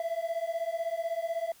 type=beating tone pair; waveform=triangle; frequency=659.3 / 675.3 Hz; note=E5 / E5; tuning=0 / +42 cents; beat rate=16 Hz; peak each=-31 dBFS; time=0-1.52 s; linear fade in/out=2 ms; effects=white hiss -58 dBFS RMS until 1.6 s